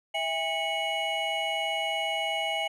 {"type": "tone cluster", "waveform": "triangle", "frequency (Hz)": [652, 809, 2211, 2923], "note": ["E5", "G#5", "C#7", "F#7"], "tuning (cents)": [-19, -46, -5, -22], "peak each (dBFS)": -31, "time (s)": [0.14, 2.68], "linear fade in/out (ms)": 10, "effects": []}